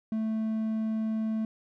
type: tone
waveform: triangle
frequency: 220 Hz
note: A3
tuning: in tune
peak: -25 dBFS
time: 0.12-1.45 s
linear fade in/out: 2 ms
effects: none